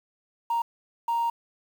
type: tone bursts at uneven times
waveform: sine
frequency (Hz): 932.3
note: A#5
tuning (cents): 0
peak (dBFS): -21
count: 2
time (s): 0.5-0.62 / 1.08-1.3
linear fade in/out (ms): 5
effects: tanh soft clip ceiling -21 dBFS + 8-bit